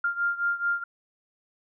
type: beating tone pair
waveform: sine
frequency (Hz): 1396.9 / 1401.5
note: F6 / F6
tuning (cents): 0 / +6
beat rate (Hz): 4.6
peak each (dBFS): -26 / -29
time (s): 0.04-0.84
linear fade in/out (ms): 5
effects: none